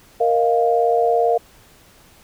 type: chord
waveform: sine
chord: Bb suspended fourth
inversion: none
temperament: just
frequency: 466.2 / 621.6 / 699.2 Hz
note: Bb4 / Eb5 / F5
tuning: 0 / -2 / +2 cents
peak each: -17 / -23 / -17 dBFS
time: 0.2-1.38 s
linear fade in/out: 10 ms
effects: pink hiss -50 dBFS RMS until 2.23 s